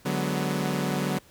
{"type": "chord", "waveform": "sawtooth", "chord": "G# half-diminished seventh", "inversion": "second", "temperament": "equal with one note detuned", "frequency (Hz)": [146.83, 186.18, 207.7, 246.9], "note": ["D3", "F#3", "G#3", "B3"], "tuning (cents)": [0, 11, 0, 0], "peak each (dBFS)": [-26, -25, -31, -28], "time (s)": [0.05, 1.19], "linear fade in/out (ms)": 10, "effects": ["pink hiss -56 dBFS RMS until 1.3 s"]}